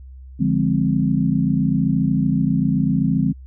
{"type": "chord", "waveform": "sine", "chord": "D half-diminished seventh", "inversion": "none", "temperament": "equal", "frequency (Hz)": [146.83, 174.61, 207.7, 261.6], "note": ["D3", "F3", "Ab3", "C4"], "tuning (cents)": [0, 0, 0, 0], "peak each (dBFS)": -21, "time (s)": [0.39, 3.33], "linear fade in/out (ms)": 20, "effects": ["added 65 Hz sine -36 dBFS peak until 3.46 s"]}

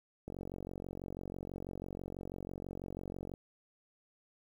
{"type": "click train", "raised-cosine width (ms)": 2, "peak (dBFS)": -29, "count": 142, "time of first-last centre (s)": [0.28, 3.339], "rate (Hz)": 46.1, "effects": ["10-bit"]}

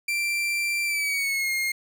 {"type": "tone with pitch glide", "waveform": "40% pulse", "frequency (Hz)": [2355, 2135], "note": ["D7", "C7"], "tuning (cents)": [4, 34], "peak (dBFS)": -23, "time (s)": [0.08, 1.72], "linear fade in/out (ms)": 5, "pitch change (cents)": -170, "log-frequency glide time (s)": [0.85, 1.51], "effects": []}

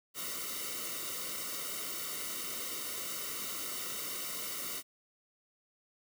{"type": "noise with comb filter", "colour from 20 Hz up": "white", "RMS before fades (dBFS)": -39, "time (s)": [0.14, 4.83], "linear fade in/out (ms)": 50, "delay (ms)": 1.2, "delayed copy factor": -0.85, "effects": []}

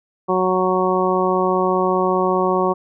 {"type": "harmonic tone", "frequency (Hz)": 185, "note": "F#3", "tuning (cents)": 0, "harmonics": [1, 2, 3, 4, 5, 6], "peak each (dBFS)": [-24, -19, -23, -24, -24, -22], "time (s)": [0.28, 2.74], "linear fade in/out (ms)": 20, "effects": []}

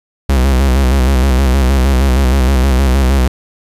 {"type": "tone with vibrato", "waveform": "45% pulse", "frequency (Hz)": 65.6, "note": "C2", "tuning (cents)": 5, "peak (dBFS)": -8, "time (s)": [0.29, 3.28], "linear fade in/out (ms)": 5, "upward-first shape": "square", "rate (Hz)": 6.4, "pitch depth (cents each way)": 68, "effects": ["resampled to 32000 Hz", "7-bit"]}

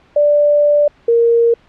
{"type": "tone pair in turn", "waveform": "sine", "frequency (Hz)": [587.3, 466.1], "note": ["D5", "A#4"], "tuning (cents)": [0, 0], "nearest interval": "major third", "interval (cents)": 400, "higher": "first", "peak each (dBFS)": -8, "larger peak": "neither", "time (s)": [[0.16, 0.88], [1.08, 1.54]], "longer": "first", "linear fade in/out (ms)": 5, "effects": ["pink hiss -50 dBFS RMS until 1.68 s", "low-pass 3000 Hz 12 dB/octave"]}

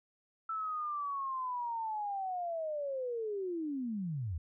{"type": "linear sweep", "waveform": "sine", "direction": "down", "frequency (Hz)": [1327, 73], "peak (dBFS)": -34, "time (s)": [0.49, 4.38], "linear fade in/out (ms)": 5, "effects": []}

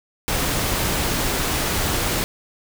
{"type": "noise", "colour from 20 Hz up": "pink", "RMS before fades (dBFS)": -22, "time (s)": [0.28, 2.24], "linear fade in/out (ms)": 0, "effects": []}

